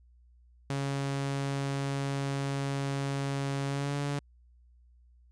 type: tone with pitch glide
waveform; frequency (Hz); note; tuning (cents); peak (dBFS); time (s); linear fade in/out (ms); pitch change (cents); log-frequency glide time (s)
sawtooth; 138.59 to 142.82; C#3 to D3; 0 to -48; -26; 0.7-4.19; 0; +52; 3.67-3.96
effects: added 60 Hz sine -57 dBFS peak until 5.31 s + resampled to 22050 Hz